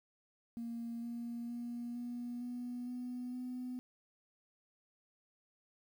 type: tone with pitch steps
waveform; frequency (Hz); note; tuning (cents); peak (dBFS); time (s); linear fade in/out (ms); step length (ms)
sine; 233.1 / 235.9 / 238.8 / 241.7 / 244.7 / 247.7 / 250.7; A#3 / A#3 / A#3 / B3 / B3 / B3 / B3; 0 / +21 / +42 / -37 / -16 / +5 / +26; -38; 0.57-3.79; 0; 460
effects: tanh soft clip ceiling -36 dBFS + 11-bit